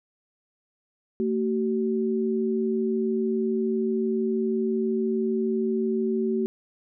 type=tone pair together; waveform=sine; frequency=225.7 / 379.5 Hz; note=A3 / F#4; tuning=+44 / +44 cents; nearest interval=major sixth; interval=900 cents; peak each=-25 dBFS; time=1.2-6.46 s; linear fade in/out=0 ms; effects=none